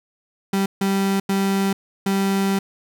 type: tone bursts at uneven times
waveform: 35% pulse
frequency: 195.4 Hz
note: G3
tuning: 5 cents flat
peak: -16 dBFS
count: 4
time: 0.53-0.66 / 0.81-1.2 / 1.29-1.73 / 2.06-2.59 s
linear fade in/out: 5 ms
effects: none